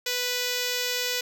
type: tone with notch filter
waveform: 5% pulse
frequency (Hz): 493.9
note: B4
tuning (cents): 0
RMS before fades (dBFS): -28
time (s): 0.06-1.21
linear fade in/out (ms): 5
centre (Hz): 1100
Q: 1.3
effects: none